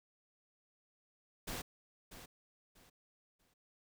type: noise with echo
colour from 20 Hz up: pink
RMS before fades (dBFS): -42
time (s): 1.47-1.62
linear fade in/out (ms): 10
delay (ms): 640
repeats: 3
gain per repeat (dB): -11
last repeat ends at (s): 3.54
effects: none